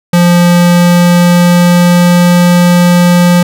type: tone with pitch glide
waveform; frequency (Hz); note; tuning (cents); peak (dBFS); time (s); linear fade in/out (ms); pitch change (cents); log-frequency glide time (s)
square; 174.61 to 175.93; F3 to F3; 0 to +13; -4; 0.13-3.43; 5; +13; 0.33-2.4
effects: none